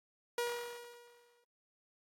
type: tone with exponential decay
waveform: sawtooth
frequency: 478.7 Hz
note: A#4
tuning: 46 cents sharp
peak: -28 dBFS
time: 0.38-1.44 s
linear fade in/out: 2 ms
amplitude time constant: 230 ms
effects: AAC 48 kbps